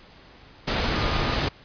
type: tone in noise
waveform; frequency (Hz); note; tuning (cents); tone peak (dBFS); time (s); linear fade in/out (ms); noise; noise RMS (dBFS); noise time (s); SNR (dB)
sine; 1219; D#6; -36; -34; 0.94-1.37; 10; pink; -24; 0.67-1.49; -13
effects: pink hiss -50 dBFS RMS until 1.64 s + resampled to 11025 Hz